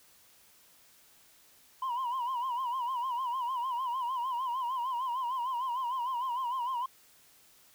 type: tone with vibrato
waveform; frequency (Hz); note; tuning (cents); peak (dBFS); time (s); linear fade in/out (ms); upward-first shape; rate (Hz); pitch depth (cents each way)
sine; 1000; B5; +21; -28; 1.82-6.86; 5; sine; 6.6; 110
effects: tanh soft clip ceiling -29 dBFS + white hiss -61 dBFS RMS until 7.74 s